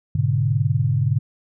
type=chord; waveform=sine; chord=G# diminished; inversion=none; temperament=equal with one note detuned; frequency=103.83 / 123.47 / 144.98 Hz; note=G#2 / B2 / D3; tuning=0 / 0 / -22 cents; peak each=-21 dBFS; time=0.15-1.19 s; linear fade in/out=5 ms; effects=none